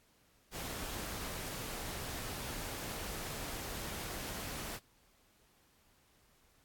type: noise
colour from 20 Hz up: pink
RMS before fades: -42 dBFS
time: 0.51-4.8 s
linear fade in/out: 50 ms
effects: pink hiss -69 dBFS RMS until 6.64 s + AAC 64 kbps